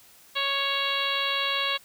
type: harmonic tone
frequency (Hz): 554.4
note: C#5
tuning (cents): 0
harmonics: 1 / 2 / 3 / 4 / 5 / 6 / 7 / 8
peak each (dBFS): -36 / -31 / -34 / -33 / -31 / -31 / -31 / -39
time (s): 0.35-1.78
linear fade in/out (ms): 20
effects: white hiss -54 dBFS RMS until 1.84 s